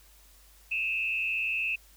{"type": "tone with frequency modulation", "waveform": "sine", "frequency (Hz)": 2609, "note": "E7", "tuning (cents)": -18, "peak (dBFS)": -27, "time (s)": [0.71, 1.76], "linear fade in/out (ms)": 10, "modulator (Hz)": 117, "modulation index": 0.91, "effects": ["added 50 Hz sine -57 dBFS peak until 1.96 s", "white hiss -59 dBFS RMS until 1.96 s"]}